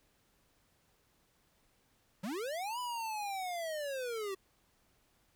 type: linear two-way sweep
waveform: square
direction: up then down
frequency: 170 to 1000 to 375.7 Hz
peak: -37 dBFS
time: 2.23-4.35 s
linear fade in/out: 10 ms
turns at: 2.79 s
effects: pink hiss -72 dBFS RMS until 5.35 s